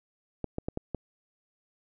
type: clicks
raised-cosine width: 2 ms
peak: -18 dBFS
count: 5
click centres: 0.443 / 0.584 / 0.685 / 0.774 / 0.947 s
effects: none